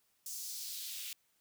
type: noise with high-pass filter sweep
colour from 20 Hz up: white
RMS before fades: -43 dBFS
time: 0.26-1.13 s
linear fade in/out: 2 ms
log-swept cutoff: 6400 to 2800 Hz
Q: 1.8
effects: white hiss -75 dBFS RMS until 1.4 s